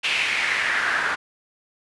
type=noise with band-pass filter sweep; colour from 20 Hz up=pink; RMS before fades=-23 dBFS; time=0.03-1.16 s; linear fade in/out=20 ms; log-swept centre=2700 to 1400 Hz; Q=3.7; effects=resampled to 24000 Hz